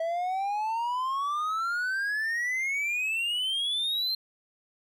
triangle exponential sweep, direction up, 649 to 4177 Hz, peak -25 dBFS, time 0-4.15 s, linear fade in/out 5 ms, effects none

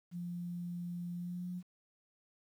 sine tone with pitch glide, 174.61 to 179.31 Hz, F3 to F3, 0 to +46 cents, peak -38 dBFS, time 0.11-1.63 s, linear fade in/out 50 ms, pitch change +46 cents, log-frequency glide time 1.15-1.49 s, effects 11-bit

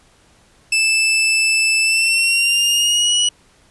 sawtooth tone with pitch glide, 2637 to 2926 Hz, E7 to F#7, 0 to -20 cents, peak -10 dBFS, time 0.72-3.29 s, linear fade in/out 5 ms, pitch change +180 cents, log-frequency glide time 1.82-3.16 s, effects pink hiss -53 dBFS RMS until 3.7 s + resampled to 24000 Hz

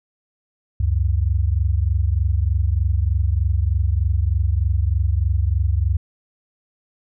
sine tone pair together, 69.22 / 92.5 Hz, C#2 / F#2, -2 / 0 cents, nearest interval perfect fourth, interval 502 cents, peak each -18 / -19 dBFS, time 0.8-5.97 s, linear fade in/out 5 ms, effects none

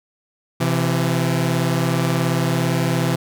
sawtooth tone pair together, 130 / 167.24 Hz, C3 / E3, -11 / +25 cents, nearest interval major third, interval 436 cents, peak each -16 dBFS, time 0.6-3.16 s, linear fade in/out 10 ms, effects none

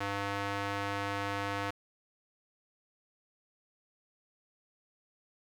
square tone with band-pass filter, 100.3 Hz, G2, 40 cents sharp, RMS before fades -35 dBFS, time 0-1.71 s, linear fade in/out 10 ms, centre 1400 Hz, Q 0.76, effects 9-bit

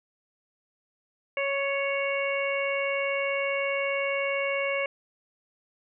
harmonic tone with a mistuned harmonic, 554.4 Hz, C#5, in tune, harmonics 1 / 2 / 3 / 4 / 5, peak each -28 / -36 / -39 / -30 / -35 dBFS, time 1.37-4.86 s, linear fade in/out 2 ms, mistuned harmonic 3, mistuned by +19 cents, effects none

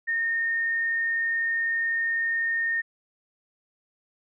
sine tone, 1834 Hz, A#6, 29 cents flat, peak -23 dBFS, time 0.07-2.82 s, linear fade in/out 20 ms, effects none

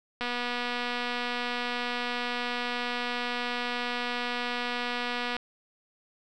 click train, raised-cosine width 0.3 ms, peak -16 dBFS, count 1254, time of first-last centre 0.21-5.366 s, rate 243 Hz, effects none

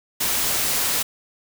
white noise, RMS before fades -22 dBFS, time 0.2-1.03 s, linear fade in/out 10 ms, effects none

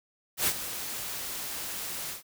white noise with ADSR envelope, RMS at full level -24 dBFS, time 0.37-2.23 s, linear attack 95 ms, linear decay 64 ms, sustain -12 dB, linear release 130 ms, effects none

